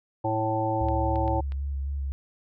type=harmonic tone; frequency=110 Hz; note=A2; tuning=in tune; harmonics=1 / 3 / 5 / 7 / 8; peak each=-30 / -30 / -30 / -30 / -30 dBFS; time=0.24-1.41 s; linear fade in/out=10 ms
type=tone with vibrato; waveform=sine; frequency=69.3 Hz; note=C#2; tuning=in tune; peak=-27 dBFS; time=0.81-2.12 s; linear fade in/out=0 ms; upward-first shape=square; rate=3.8 Hz; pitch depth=22 cents each way
type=clicks; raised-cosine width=0.3 ms; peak=-29 dBFS; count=4; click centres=0.886 / 1.158 / 1.279 / 1.521 s
effects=none